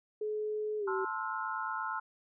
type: tone with pitch glide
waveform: sine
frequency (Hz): 426.1 to 381.8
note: G#4 to G4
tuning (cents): +44 to -46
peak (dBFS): -32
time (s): 0.21-1.05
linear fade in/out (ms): 5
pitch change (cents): -190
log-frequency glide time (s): 0.79-0.89
type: chord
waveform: sine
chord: F major seventh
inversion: first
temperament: equal with one note detuned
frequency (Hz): 880 / 1046.5 / 1318.5 / 1427.1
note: A5 / C6 / E6 / F6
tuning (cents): 0 / 0 / 0 / +37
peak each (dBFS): -39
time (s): 0.87-2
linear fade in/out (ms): 10
effects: none